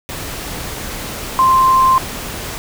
sine tone in noise, 1046.5 Hz, C6, in tune, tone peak -8 dBFS, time 1.39-1.98 s, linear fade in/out 0 ms, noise pink, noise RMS -26 dBFS, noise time 0.09-2.58 s, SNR +15 dB, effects none

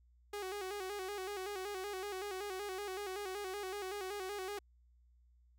sawtooth tone with vibrato, 392 Hz, G4, in tune, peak -36 dBFS, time 0.33-4.59 s, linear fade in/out 5 ms, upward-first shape square, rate 5.3 Hz, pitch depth 81 cents each way, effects added 60 Hz sine -64 dBFS peak until 5.58 s

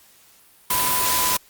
sine tone in noise, 1002 Hz, B5, 25 cents sharp, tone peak -24 dBFS, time 0.7-1.37 s, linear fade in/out 5 ms, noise white, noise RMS -21 dBFS, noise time 0.7-1.37 s, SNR -6 dB, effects white hiss -53 dBFS RMS until 1.49 s + Opus 48 kbps

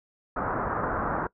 white low-pass noise, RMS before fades -29 dBFS, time 0.36-1.27 s, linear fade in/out 5 ms, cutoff 1500 Hz, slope 48 dB/octave, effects noise-tail reverb RT60 0.1 s tail -21 dB re dry

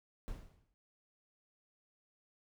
brown noise with exponential decay, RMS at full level -41 dBFS, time 0.28-0.74 s, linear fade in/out 0 ms, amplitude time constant 98 ms, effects none

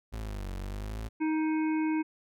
35% pulse linear two-way sweep, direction down then up, 56.3 to 46 to 56.3 Hz, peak -33 dBFS, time 0.12-1.09 s, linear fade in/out 20 ms, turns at 0.53 s
harmonic tone, 313.2 Hz, D#4, 11 cents sharp, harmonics 1 / 3 / 5 / 7 / 8, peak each -26 / -38 / -45 / -43 / -47 dBFS, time 1.2-2.03 s, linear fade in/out 20 ms
effects none

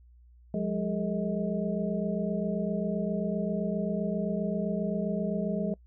sine tone cluster, 178.3 / 205.9 / 407.7 / 452.3 / 633 Hz, F3 / G#3 / G#4 / A4 / D#5, +36 / -15 / -32 / +48 / +30 cents, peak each -32 / -31 / -37 / -38 / -35 dBFS, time 0.54-5.74 s, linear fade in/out 2 ms, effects noise-tail reverb RT60 0.1 s tail -25 dB re dry + added 60 Hz sine -53 dBFS peak until 5.86 s

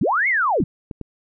sine linear two-way sweep, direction up then down, 110 to 2221 to 110 Hz, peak -16 dBFS, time 0.01-0.64 s, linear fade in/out 5 ms, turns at 0.28 s
clicks, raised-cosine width 3 ms, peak -17 dBFS, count 3, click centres 0.603 / 0.912 / 1.013 s
effects none

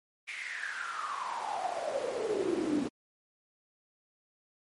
brown noise with high-pass filter sweep, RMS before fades -34 dBFS, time 0.27-2.89 s, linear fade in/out 20 ms, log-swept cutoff 2300 to 260 Hz, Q 9, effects MP3 48 kbps

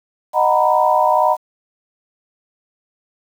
sine chord, B major seventh, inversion first, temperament just, 617.4 / 740.8 / 926 / 987.8 Hz, D#5 / F#5 / A#5 / B5, -14 / +2 / -12 / 0 cents, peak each -17 dBFS, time 0.33-1.37 s, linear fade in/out 50 ms, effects 7-bit

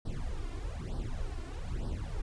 brown noise with flanger, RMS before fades -36 dBFS, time 0.05-2.22 s, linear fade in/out 10 ms, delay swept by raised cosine 0.21 to 2.91 ms, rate 1.1 Hz, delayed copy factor +0.95, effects resampled to 22050 Hz

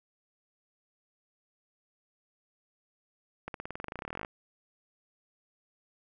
accelerating click train, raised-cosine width 0.5 ms, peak -22 dBFS, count 23, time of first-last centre 3.48-4.248 s, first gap 62 ms, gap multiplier 0.94, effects none

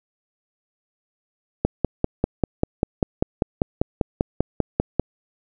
click train, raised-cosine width 2 ms, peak -4 dBFS, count 18, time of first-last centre 1.65-4.996 s, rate 5.08 Hz, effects none

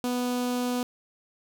sawtooth tone with notch filter, 246.9 Hz, B3, in tune, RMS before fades -28 dBFS, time 0.04-0.83 s, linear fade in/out 0 ms, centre 1900 Hz, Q 1.7, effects none

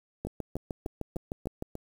two click trains, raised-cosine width 2 ms, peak -20 / -24 dBFS, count 10 / 6, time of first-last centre 0.25-1.624 / 0.27-1.754 s, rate 6.55 / 3.37 Hz, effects 8-bit

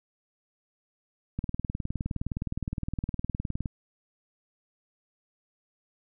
click train, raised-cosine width 5 ms, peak -18 dBFS, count 45, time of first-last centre 1.39-3.658 s, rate 19.4 Hz, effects none

